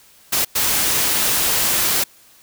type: noise bursts at uneven times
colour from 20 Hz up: white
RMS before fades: -18 dBFS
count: 2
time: 0.32-0.45 / 0.55-2.04 s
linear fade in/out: 10 ms
effects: white hiss -50 dBFS RMS until 2.42 s